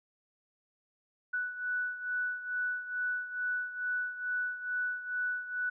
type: beating tone pair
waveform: sine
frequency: 1482 / 1484.3 Hz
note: F#6 / F#6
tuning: +2 / +5 cents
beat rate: 2.3 Hz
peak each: -33 / -38 dBFS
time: 1.33-5.7 s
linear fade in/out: 10 ms
effects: none